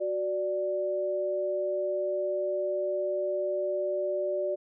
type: tone pair together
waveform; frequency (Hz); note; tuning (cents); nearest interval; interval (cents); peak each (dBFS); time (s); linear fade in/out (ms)
sine; 370 / 587.3; F#4 / D5; 0 / 0; minor sixth; 800; -32 / -28; 0-4.56; 20
effects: none